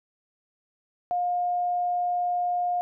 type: tone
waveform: sine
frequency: 711 Hz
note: F5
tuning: 31 cents sharp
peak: -23 dBFS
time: 1.11-2.81 s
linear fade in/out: 0 ms
effects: none